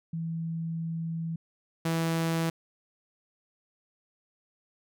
sine / sawtooth tone pair in turn, 164.3 / 164.3 Hz, E3 / E3, -5 / -5 cents, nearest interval unison, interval 0 cents, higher neither, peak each -30 / -22 dBFS, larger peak second, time 0.13-1.36 / 1.85-2.5 s, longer first, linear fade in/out 5 ms, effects none

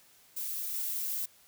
violet noise with level steps, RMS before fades -36 / -34 dBFS, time 0.36-1.26 s, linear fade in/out 10 ms, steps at 0.74 s, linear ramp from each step 2 ms, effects white hiss -61 dBFS RMS until 1.47 s

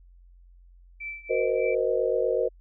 sine tone with tremolo, 2327 Hz, D7, 17 cents flat, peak -31 dBFS, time 1-1.75 s, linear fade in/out 10 ms, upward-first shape triangle, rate 3.3 Hz, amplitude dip 90%
sine chord, C half-diminished seventh, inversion second, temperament equal with one note detuned, 370 / 466.2 / 514.3 / 622.3 Hz, Gb4 / Bb4 / C5 / Eb5, 0 / 0 / -30 / 0 cents, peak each -30 / -26 / -26 / -30 dBFS, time 1.29-2.49 s, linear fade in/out 20 ms
effects added 44 Hz sine -50 dBFS peak until 2.6 s

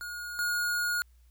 square tone pair in turn, 1437 / 1437 Hz, F6 / F6, +49 / +49 cents, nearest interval unison, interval 0 cents, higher neither, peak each -37 / -28 dBFS, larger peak second, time 0.01-0.39 / 0.39-1.02 s, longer second, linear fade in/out 0 ms, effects added 60 Hz sine -56 dBFS peak until 1.3 s + white hiss -72 dBFS RMS until 1.3 s

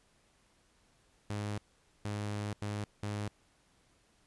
sawtooth tone bursts at uneven times, 103.83 Hz, G#2, in tune, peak -31 dBFS, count 4, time 1.3-1.58 / 2.05-2.53 / 2.62-2.84 / 3.03-3.28 s, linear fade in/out 0 ms, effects pink hiss -69 dBFS RMS until 4.26 s + resampled to 24000 Hz

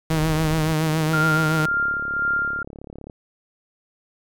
brown noise, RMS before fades -30 dBFS, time 0.1-0.73 s, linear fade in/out 0 ms
sawtooth tone with vibrato, 157.4 Hz, D#3, 20 cents sharp, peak -15 dBFS, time 0.1-1.66 s, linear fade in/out 5 ms, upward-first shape triangle, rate 7.1 Hz, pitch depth 53 cents each way
click train, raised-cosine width 2 ms, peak -24 dBFS, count 82, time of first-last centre 0.81-3.098 s, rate 35.4 Hz
sine tone with tremolo, 1396.9 Hz, F6, in tune, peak -18 dBFS, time 1.13-2.63 s, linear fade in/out 5 ms, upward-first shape sine, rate 1.9 Hz, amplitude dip 50%
effects none

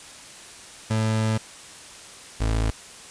30% pulse tone pair in turn, 110 / 54.7 Hz, A2 / A1, 0 / -9 cents, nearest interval octave, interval 1209 cents, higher first, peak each -18 dBFS, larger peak neither, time 0.9-1.38 / 2.4-2.71 s, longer first, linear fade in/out 10 ms, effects white hiss -43 dBFS RMS until 3.1 s + resampled to 22050 Hz

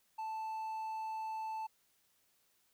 triangle tone, 880 Hz, A5, in tune, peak -36 dBFS, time 0.18-1.67 s, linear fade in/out 10 ms, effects white hiss -74 dBFS RMS until 2.73 s

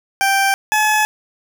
20% pulse tone pair in turn, 784 / 855 Hz, G5 / A5, 0 / -50 cents, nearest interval major second, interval 150 cents, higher second, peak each -8 dBFS, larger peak neither, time 0.21-0.54 / 0.72-1.05 s, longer neither, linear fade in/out 0 ms, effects none

